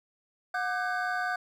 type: tone cluster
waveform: triangle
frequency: 726 / 1194 / 1516 / 1620 Hz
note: F#5 / D6 / F#6 / G#6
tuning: -33 / +28 / +42 / -43 cents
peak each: -30 / -36 / -30 / -36 dBFS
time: 0.54-1.36 s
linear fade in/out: 5 ms
effects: none